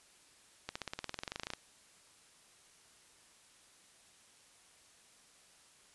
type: accelerating click train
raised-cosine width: 0.2 ms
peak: -21 dBFS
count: 19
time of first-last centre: 0.69-1.536 s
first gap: 65 ms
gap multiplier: 0.96
effects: white hiss -63 dBFS RMS until 5.94 s + resampled to 24000 Hz